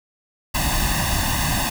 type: noise with comb filter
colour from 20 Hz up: pink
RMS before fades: -21 dBFS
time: 0.54-1.7 s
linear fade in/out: 10 ms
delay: 1.1 ms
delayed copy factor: +1
effects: none